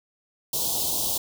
white band-stop noise, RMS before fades -26 dBFS, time 0.53-1.18 s, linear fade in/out 5 ms, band 990 to 3200 Hz, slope 48 dB/octave, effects none

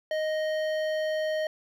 triangle tone with hard clipping, 622.3 Hz, D#5, in tune, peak -28 dBFS, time 0.11-1.47 s, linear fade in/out 2 ms, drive 16 dB, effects none

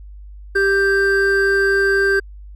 triangle tone pair together, 393.5 / 1574 Hz, G4 / G6, +7 / +7 cents, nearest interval 2 octaves, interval 2400 cents, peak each -14 dBFS, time 0.55-2.2 s, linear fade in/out 10 ms, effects added 50 Hz sine -34 dBFS peak until 2.55 s

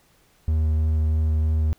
triangle tone with vibrato, 78.1 Hz, D#2, 7 cents sharp, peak -16 dBFS, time 0.48-1.73 s, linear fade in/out 0 ms, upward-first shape sine, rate 3.1 Hz, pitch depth 10 cents each way, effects pink hiss -60 dBFS RMS until 1.78 s

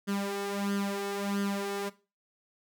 sawtooth tone with flanger, 200 Hz, G3, 35 cents sharp, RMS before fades -33 dBFS, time 0.07-1.9 s, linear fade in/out 20 ms, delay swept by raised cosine 0.62 to 2.72 ms, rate 1.5 Hz, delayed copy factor +0.7, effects noise-tail reverb RT60 0.3 s tail -17 dB re dry

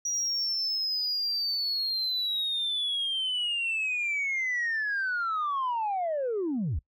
sine linear sweep, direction down, 5790 to 55.4 Hz, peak -25 dBFS, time 0.05-6.79 s, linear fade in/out 5 ms, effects noise-tail reverb RT60 0.1 s tail -24 dB re dry + tanh soft clip ceiling -24 dBFS

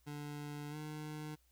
25% pulse tone with pitch glide, 146.83 to 152.36 Hz, D3 to D#3, 0 to -36 cents, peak -39 dBFS, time 0.06-1.36 s, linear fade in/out 20 ms, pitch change +64 cents, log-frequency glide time 0.7-0.76 s, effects added 60 Hz sine -70 dBFS peak until 1.51 s + white hiss -75 dBFS RMS until 1.51 s

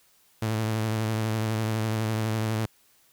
sawtooth tone with vibrato, 110 Hz, A2, in tune, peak -21 dBFS, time 0.42-2.66 s, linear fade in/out 5 ms, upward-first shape sine, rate 12 Hz, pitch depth 35 cents each way, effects white hiss -62 dBFS RMS until 3.12 s

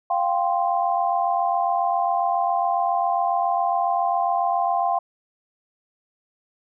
sine chord, F suspended second, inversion none, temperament just, 698.5 / 785.8 / 1047.7 Hz, F5 / G5 / C6, 0 / +4 / +2 cents, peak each -22 / -23 / -26 dBFS, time 0.1-4.99 s, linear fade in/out 5 ms, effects none

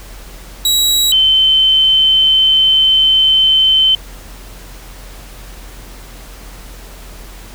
sawtooth / sine tone pair in turn, 3875 / 3076 Hz, B7 / G7, -34 / -33 cents, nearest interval major third, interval 399 cents, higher first, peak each -7 dBFS, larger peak neither, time 0.65-1.12 / 1.12-3.95 s, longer second, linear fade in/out 2 ms, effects added 44 Hz sine -32 dBFS peak until 7.54 s + pink hiss -37 dBFS RMS until 7.54 s

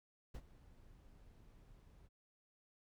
brown noise with ADSR envelope, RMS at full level -45 dBFS, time 0.34-2.09 s, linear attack 10 ms, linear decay 57 ms, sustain -17 dB, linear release 33 ms, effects none

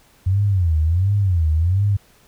sine tone with vibrato, 89.1 Hz, F2, 35 cents sharp, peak -14 dBFS, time 0.26-1.97 s, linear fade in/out 10 ms, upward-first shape sine, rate 1.4 Hz, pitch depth 240 cents each way, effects pink hiss -54 dBFS RMS until 2.27 s

